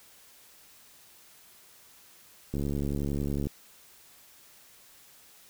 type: click train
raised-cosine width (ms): 3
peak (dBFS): -19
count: 67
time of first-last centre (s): 2.54-3.47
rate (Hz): 71
effects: white hiss -56 dBFS RMS until 5.49 s